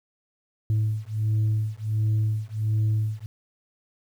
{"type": "beating tone pair", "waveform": "sine", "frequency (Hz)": [107.5, 108.9], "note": ["A2", "A2"], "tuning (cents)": [-40, -17], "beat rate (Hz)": 1.4, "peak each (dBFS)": -23, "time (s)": [0.7, 3.26], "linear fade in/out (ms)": 0, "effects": ["tanh soft clip ceiling -18 dBFS", "9-bit"]}